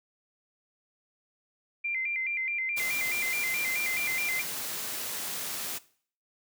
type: tone with vibrato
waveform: sine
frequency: 2217 Hz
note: C#7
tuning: in tune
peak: -28 dBFS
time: 1.84-4.42 s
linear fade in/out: 10 ms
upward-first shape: square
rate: 4.7 Hz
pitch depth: 120 cents each way
type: high-pass noise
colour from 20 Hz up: white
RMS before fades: -35 dBFS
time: 2.76-5.79 s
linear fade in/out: 20 ms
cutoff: 110 Hz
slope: 24 dB/octave
effects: noise-tail reverb RT60 0.5 s tail -19 dB re dry